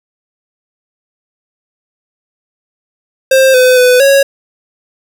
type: tone with pitch steps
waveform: square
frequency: 529 / 507 / 499.4 / 552 Hz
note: C5 / B4 / B4 / C#5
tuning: +19 / +45 / +19 / -7 cents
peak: -5 dBFS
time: 3.31-4.23 s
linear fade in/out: 5 ms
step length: 230 ms
effects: none